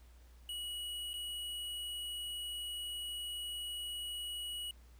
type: tone with dropouts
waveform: square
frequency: 2917 Hz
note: F#7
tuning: 25 cents flat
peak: -40 dBFS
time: 0.49-4.71 s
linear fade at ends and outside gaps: 2 ms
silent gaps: 1.133-1.139 s
effects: added 60 Hz sine -56 dBFS peak until 4.99 s + pink hiss -68 dBFS RMS until 4.99 s